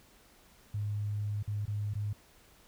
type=tone with dropouts; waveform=sine; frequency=103.83 Hz; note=G#2; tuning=in tune; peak=-31 dBFS; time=0.74-2.13 s; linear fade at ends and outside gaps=5 ms; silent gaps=1.428-1.476 / 1.655-1.678 / 1.937-1.953 s; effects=pink hiss -61 dBFS RMS until 2.67 s